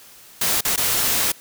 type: noise with dropouts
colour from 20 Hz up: white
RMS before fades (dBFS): -20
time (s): 0.41-1.32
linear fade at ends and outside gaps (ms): 5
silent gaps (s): 0.609-0.649 / 0.761-0.775
effects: white hiss -46 dBFS RMS until 1.4 s